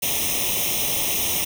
white noise with comb filter, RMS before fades -23 dBFS, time 0.02-1.45 s, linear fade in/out 10 ms, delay 0.33 ms, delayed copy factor +1, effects none

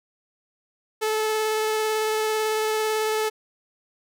sawtooth tone with vibrato, 434.1 Hz, A4, 23 cents flat, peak -18 dBFS, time 1.01-3.3 s, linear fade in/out 20 ms, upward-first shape sine, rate 18 Hz, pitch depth 10 cents each way, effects none

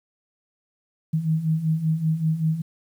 sine beating tone pair, 155.56 / 160.76 Hz, D#3 / E3, 0 / -43 cents, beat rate 5.2 Hz, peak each -26 / -21 dBFS, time 1.13-2.62 s, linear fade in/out 10 ms, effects 9-bit

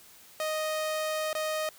sawtooth tone with dropouts, 622.3 Hz, D#5, in tune, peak -25 dBFS, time 0.4-1.69 s, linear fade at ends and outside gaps 1 ms, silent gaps 1.33-1.351 s, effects white hiss -54 dBFS RMS until 1.78 s

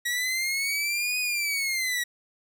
sawtooth linear two-way sweep, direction up then down, 1912 to 2500 to 1912 Hz, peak -22 dBFS, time 0.05-2.04 s, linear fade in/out 10 ms, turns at 1.19 s, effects none

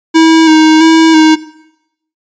square tone with vibrato, 318.7 Hz, D#4, 42 cents sharp, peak -3 dBFS, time 0.14-1.36 s, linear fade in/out 20 ms, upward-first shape square, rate 1.5 Hz, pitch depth 25 cents each way, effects noise-tail reverb RT60 0.8 s tail -18 dB re dry + resampled to 16000 Hz

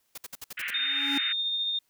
white noise bursts, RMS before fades -39 dBFS, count 7, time 0.15-0.706 s, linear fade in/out 5 ms, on 28 ms, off 60 ms
pink band-pass noise, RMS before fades -34 dBFS, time 0.57-1.33 s, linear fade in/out 10 ms, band 1500 to 2800 Hz, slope 48 dB/octave
square tone with exponential growth, 280 Hz, C#4, 18 cents sharp, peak -27 dBFS, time 0.72-1.18 s, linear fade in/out 5 ms, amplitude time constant 100 ms
sine tone with tremolo, 3651 Hz, A#7, 37 cents flat, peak -25 dBFS, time 0.74-1.79 s, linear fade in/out 5 ms, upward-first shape triangle, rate 14 Hz, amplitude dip 30%
effects white hiss -72 dBFS RMS until 1.89 s

